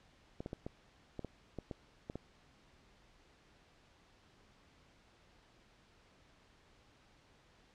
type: clicks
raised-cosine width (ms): 2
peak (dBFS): -28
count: 10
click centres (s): 0.405 / 0.461 / 0.531 / 0.665 / 1.193 / 1.247 / 1.587 / 1.712 / 2.099 / 2.156
effects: pink hiss -66 dBFS RMS until 7.74 s + low-pass 5000 Hz 12 dB/octave